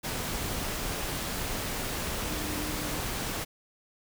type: tone in noise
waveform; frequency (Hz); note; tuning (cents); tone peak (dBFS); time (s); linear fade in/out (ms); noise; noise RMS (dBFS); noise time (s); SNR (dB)
sine; 301.9; D4; +48; -38; 2.28-2.99; 20; pink; -33; 0.03-3.45; -8
effects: none